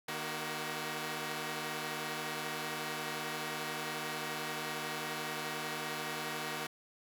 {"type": "tone cluster", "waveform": "5% pulse", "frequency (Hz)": [153.9, 236.5, 377.4], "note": ["D#3", "A#3", "F#4"], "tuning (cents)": [-19, 25, 34], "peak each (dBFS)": -30, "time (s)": [0.08, 6.67], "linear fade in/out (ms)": 5, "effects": []}